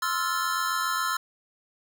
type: chord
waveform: square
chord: F major seventh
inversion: second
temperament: just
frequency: 1047.7 / 1309.6 / 1396.9 / 1746.1 Hz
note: C6 / E6 / F6 / A6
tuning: +2 / -12 / 0 / -14 cents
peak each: -32 / -30 / -31 / -36 dBFS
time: 0.02-1.17 s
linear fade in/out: 5 ms
effects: none